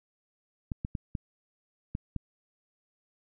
clicks, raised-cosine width 5 ms, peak -20 dBFS, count 6, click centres 0.718 / 0.849 / 0.952 / 1.152 / 1.951 / 2.163 s, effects none

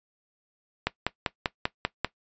click train, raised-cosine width 0.3 ms, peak -8 dBFS, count 7, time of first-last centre 0.87-2.046 s, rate 5.1 Hz, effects noise-tail reverb RT60 0.1 s tail -18 dB re dry + resampled to 16000 Hz

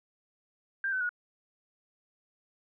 sine tone with pitch steps, 1587 / 1518 / 1451.9 Hz, G6 / F#6 / F#6, +21 / +44 / -33 cents, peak -28 dBFS, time 0.84-1.092 s, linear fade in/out 2 ms, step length 84 ms, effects none

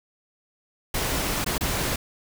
pink noise with dropouts, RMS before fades -26 dBFS, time 0.94-1.96 s, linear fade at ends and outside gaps 5 ms, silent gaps 1.445-1.462 / 1.581-1.608 s, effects none

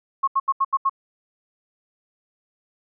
sine tone bursts, 1087 Hz, C#6, 34 cents flat, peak -16 dBFS, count 6, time 0.23-0.896 s, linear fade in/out 10 ms, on 46 ms, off 78 ms, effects none

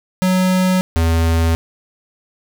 square tone pair in turn, 185 / 82.41 Hz, F#3 / E2, 0 / 0 cents, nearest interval octave + major second, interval 1400 cents, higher first, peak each -13 dBFS, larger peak neither, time 0.22-0.81 / 0.96-1.55 s, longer neither, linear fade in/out 0 ms, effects none

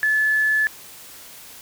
sine tone with quantisation, 1728 Hz, A6, 32 cents flat, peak -16 dBFS, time 0.03-0.67 s, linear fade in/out 0 ms, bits 7, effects white hiss -42 dBFS RMS until 1.61 s

